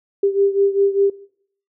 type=beating tone pair; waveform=sine; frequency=395.5 / 400.5 Hz; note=G4 / G4; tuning=+15 / +37 cents; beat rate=5 Hz; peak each=-16 / -19 dBFS; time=0.23-1.1 s; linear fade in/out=5 ms; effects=noise-tail reverb RT60 0.6 s tail -18 dB re dry